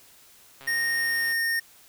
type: click train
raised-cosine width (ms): 0.3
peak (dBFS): -29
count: 98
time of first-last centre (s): 0.61-1.323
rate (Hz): 136
type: tone with pitch glide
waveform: square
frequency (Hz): 1854 to 1838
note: A#6 to A#6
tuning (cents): -10 to -25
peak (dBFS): -24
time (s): 0.67-1.6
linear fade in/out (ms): 10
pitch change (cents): -15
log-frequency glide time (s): 0.87-1.41
effects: white hiss -54 dBFS RMS until 1.88 s